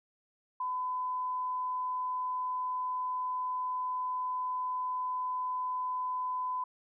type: tone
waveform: sine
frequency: 1008 Hz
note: B5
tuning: 35 cents sharp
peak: -31 dBFS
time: 0.6-6.64 s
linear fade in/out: 5 ms
effects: none